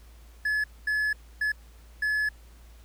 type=tone bursts at uneven times; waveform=triangle; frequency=1710 Hz; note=A6; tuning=50 cents flat; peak=-22 dBFS; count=4; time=0.45-0.64 / 0.87-1.13 / 1.41-1.52 / 2.02-2.29 s; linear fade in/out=5 ms; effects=added 57 Hz sine -48 dBFS peak until 2.84 s + pink hiss -59 dBFS RMS until 2.84 s